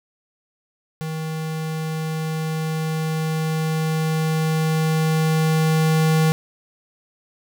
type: tone with level ramp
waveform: square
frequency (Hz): 158.4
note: D#3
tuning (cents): +31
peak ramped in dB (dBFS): -26 to -15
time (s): 1.01-6.32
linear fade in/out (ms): 0
effects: none